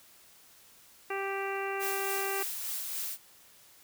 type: harmonic tone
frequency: 392 Hz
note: G4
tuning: in tune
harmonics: 1 / 2 / 3 / 4 / 5 / 6 / 7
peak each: -35 / -38 / -40 / -41 / -42 / -43 / -43 dBFS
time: 1.1-2.43 s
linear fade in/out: 5 ms
type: noise with tremolo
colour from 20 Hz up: blue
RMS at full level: -35 dBFS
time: 1.79-3.18 s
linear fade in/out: 50 ms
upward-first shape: sine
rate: 3.5 Hz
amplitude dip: 30%
effects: white hiss -58 dBFS RMS until 3.83 s